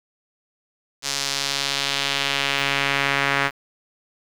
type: tone with band-pass filter sweep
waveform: sawtooth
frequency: 139.3 Hz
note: C#3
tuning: 9 cents sharp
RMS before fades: -23 dBFS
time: 1.02-3.51 s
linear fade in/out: 50 ms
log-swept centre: 5600 to 1800 Hz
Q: 1.5
effects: 7-bit